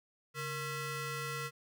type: ring-modulated tone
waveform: 20% pulse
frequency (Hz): 609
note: D#5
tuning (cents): -37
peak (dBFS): -29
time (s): 0.34-1.51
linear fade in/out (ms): 50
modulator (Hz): 750
effects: none